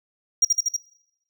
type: tone with echo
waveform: triangle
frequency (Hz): 5700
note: F8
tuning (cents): +34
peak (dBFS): -12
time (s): 0.42-0.45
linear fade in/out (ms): 5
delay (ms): 79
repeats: 4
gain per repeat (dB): -2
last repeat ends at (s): 0.766
effects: noise-tail reverb RT60 0.8 s tail -20 dB re dry